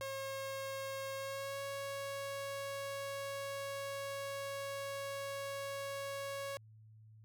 sawtooth tone with pitch glide, 541 to 554.3 Hz, C#5 to C#5, -42 to 0 cents, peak -36 dBFS, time 0.01-6.57 s, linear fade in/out 0 ms, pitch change +42 cents, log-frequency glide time 1.16-1.61 s, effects added 109 Hz sine -56 dBFS peak until 7.24 s

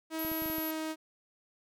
sawtooth tone with pitch glide, 320 to 315.4 Hz, D#4 to D#4, +49 to +24 cents, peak -30 dBFS, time 0.1-0.96 s, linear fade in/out 50 ms, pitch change -25 cents, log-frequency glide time 0.36-0.8 s
sine tone, 11740 Hz, F#9, 15 cents flat, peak -36 dBFS, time 0.19-0.71 s, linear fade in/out 2 ms
clicks, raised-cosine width 3 ms, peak -32 dBFS, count 6, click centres 0.249 / 0.317 / 0.421 / 0.459 / 0.5 / 0.583 s
effects none

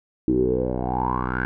10% pulse tone with low-pass filter sweep, 62.5 Hz, B1, 21 cents sharp, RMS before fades -23 dBFS, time 0.28-1.45 s, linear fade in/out 0 ms, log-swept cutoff 320 to 1600 Hz, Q 9.8, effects none

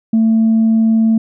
sine tone, 223.4 Hz, A3, 27 cents sharp, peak -7 dBFS, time 0.13-1.18 s, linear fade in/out 5 ms, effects tanh soft clip ceiling -6 dBFS

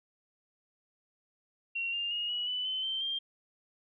sine tone with pitch steps, 2743 / 2802 / 2863 / 2925 / 2988 / 3052 / 3118 / 3186 Hz, F7 / F7 / F7 / F#7 / F#7 / G7 / G7 / G7, -32 / +5 / +42 / -21 / +16 / -47 / -10 / +27 cents, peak -31 dBFS, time 1.75-3.19 s, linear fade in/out 10 ms, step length 180 ms, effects none

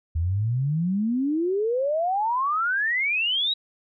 sine exponential sweep, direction up, 78 to 3900 Hz, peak -21 dBFS, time 0.15-3.54 s, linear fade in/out 10 ms, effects none

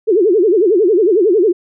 sine tone with vibrato, 392 Hz, G4, in tune, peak -8 dBFS, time 0.07-1.53 s, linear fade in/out 20 ms, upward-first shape sine, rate 11 Hz, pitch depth 250 cents each way, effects none

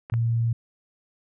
clicks, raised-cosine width 0.5 ms, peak -23 dBFS, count 2, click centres 0.099 / 0.139 s
sine tone, 115.9 Hz, A#2, 10 cents flat, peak -20 dBFS, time 0.12-0.53 s, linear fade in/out 5 ms
effects none

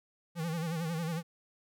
square tone with vibrato, 164.81 Hz, E3, in tune, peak -33 dBFS, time 0.35-1.23 s, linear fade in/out 50 ms, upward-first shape sine, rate 11 Hz, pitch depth 90 cents each way, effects none

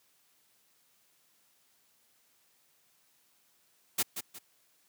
white noise with echo, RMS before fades -28 dBFS, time 3.98-4.03 s, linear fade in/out 10 ms, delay 180 ms, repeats 2, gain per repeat -9 dB, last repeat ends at 4.39 s, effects white hiss -69 dBFS RMS until 4.88 s + high-pass 100 Hz 12 dB/octave

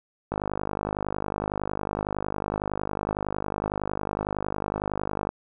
click train, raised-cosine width 1 ms, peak -13 dBFS, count 254, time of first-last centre 0.32-5.291 s, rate 50.9 Hz, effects none

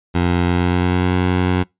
15% pulse tone with pitch glide, 87.8 to 91 Hz, F2 to F#2, +10 to -28 cents, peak -8 dBFS, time 0.14-1.64 s, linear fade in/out 20 ms, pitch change +62 cents, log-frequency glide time 0.43-1.14 s, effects noise-tail reverb RT60 0.2 s tail -26 dB re dry + resampled to 8000 Hz

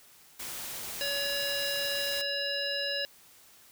white noise, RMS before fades -39 dBFS, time 0.39-2.22 s, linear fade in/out 10 ms
harmonic tone, 564 Hz, C#5, 30 cents sharp, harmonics 1 / 3 / 5 / 7 / 9, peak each -36 / -36 / -36 / -36 / -36 dBFS, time 1.01-3.05 s, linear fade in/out 0 ms
effects white hiss -57 dBFS RMS until 3.71 s

